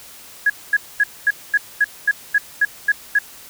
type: tone bursts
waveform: sine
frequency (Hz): 1669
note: G#6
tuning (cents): +8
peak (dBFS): -11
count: 11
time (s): 0.46-3.189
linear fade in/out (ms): 5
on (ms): 39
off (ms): 230
effects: white hiss -41 dBFS RMS until 3.49 s

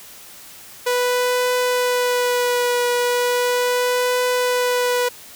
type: tone with vibrato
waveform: sawtooth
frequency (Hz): 492.3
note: B4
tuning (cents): -6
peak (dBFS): -13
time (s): 0.86-5.09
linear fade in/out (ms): 10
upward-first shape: triangle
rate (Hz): 0.37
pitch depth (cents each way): 21
effects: white hiss -41 dBFS RMS until 5.35 s

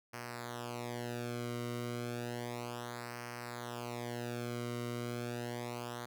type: tone with flanger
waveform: sawtooth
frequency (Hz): 120.1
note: B2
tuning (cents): -48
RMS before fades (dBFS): -41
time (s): 0.13-6.06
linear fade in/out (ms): 10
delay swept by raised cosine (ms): 0.27 to 1.18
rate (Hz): 0.32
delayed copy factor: -0.8
effects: none

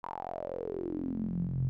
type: tone with band-pass filter sweep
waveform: sawtooth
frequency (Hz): 44.18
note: F1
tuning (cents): +21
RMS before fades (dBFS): -35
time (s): 0.03-1.69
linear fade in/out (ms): 0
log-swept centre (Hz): 1000 to 120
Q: 8.3
effects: none

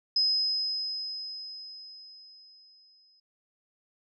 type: tone with exponential decay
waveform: sine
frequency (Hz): 5070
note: D#8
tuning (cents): +32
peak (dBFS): -21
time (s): 0.16-3.2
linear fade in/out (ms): 5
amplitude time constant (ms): 660
effects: none

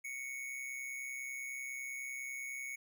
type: tone with amplitude modulation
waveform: square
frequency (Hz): 2217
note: C#7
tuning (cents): 0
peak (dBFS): -39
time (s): 0.04-2.76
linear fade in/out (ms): 10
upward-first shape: sine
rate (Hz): 130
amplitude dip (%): 50
effects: none

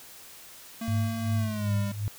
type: tone with pitch glide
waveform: square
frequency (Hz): 227.4 to 200.3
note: A#3 to G3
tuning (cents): -43 to +38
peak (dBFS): -32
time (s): 0.81-1.92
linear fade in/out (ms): 5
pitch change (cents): -219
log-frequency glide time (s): 1.35-1.74
type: tone with tremolo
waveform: sine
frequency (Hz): 103.83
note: G#2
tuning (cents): 0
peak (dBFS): -23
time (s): 0.88-2.08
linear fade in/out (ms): 0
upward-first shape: sine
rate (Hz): 2.6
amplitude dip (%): 75
effects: white hiss -48 dBFS RMS until 2.18 s

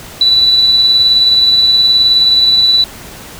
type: tone with tremolo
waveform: sine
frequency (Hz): 3963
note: B7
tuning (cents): +5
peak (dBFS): -4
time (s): 0.21-2.84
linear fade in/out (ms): 2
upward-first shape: triangle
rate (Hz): 19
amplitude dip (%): 35
effects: pink hiss -31 dBFS RMS until 3.39 s

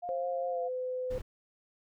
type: tone with vibrato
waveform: sine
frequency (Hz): 700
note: F5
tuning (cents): +4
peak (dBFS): -35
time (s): 0.02-0.69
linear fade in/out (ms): 20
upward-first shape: sine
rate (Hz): 4.8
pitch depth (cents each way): 23
type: tone with pitch glide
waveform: sine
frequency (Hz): 529 to 507.7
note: C5 to B4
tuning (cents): +19 to +48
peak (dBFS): -32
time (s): 0.09-1.18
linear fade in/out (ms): 0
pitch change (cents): -71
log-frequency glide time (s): 0.44-0.64
type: noise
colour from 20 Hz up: brown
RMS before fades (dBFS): -40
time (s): 1.1-1.22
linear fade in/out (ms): 10
effects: none

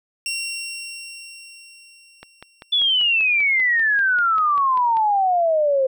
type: tone with exponential decay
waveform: 20% pulse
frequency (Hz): 2743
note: F7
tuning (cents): -32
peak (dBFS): -18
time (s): 0.26-3.12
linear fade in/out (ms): 1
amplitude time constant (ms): 620
type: click train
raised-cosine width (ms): 0.3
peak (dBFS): -21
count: 15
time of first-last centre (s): 2.23-4.97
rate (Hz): 5.11
type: exponential sweep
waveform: sine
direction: down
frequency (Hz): 3500 to 519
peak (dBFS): -15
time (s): 2.72-5.87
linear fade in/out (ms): 10
effects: none

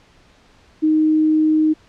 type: tone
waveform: sine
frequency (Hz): 311.1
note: D#4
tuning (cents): 0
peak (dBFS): -12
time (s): 0.82-1.74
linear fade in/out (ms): 20
effects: pink hiss -52 dBFS RMS until 1.88 s + low-pass 5000 Hz 12 dB/octave

